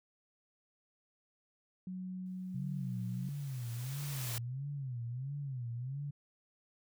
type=tone with pitch glide; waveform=sine; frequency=184.8 to 183.42 Hz; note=F#3 to F#3; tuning=-2 to -15 cents; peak=-39 dBFS; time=1.87-3.29 s; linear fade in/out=2 ms; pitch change=-13 cents; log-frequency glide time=2.92-3.12 s
type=noise with exponential growth; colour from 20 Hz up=white; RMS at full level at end=-40 dBFS; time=2.26-4.38 s; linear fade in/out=0 ms; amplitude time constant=460 ms
type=tone with vibrato; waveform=sine; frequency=130 Hz; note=C3; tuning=11 cents flat; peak=-37 dBFS; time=2.54-6.11 s; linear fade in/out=10 ms; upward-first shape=sine; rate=1.5 Hz; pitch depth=180 cents each way
effects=none